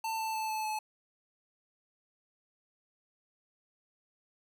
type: tone with pitch steps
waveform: square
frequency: 892 / 884.3 / 876.7 / 869.1 / 861.6 Hz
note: A5 / A5 / A5 / A5 / A5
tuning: +23 / +8 / -7 / -22 / -37 cents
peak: -33 dBFS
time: 0.04-0.79 s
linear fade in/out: 5 ms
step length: 150 ms
effects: none